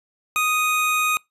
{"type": "tone pair together", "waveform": "square", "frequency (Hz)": [1244.5, 2489], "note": ["D#6", "D#7"], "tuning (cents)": [0, 0], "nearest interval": "octave", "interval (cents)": 1200, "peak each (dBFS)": -22, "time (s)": [0.36, 1.17], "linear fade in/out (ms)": 0, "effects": ["noise-tail reverb RT60 0.2 s tail -26 dB re dry", "resampled to 32000 Hz"]}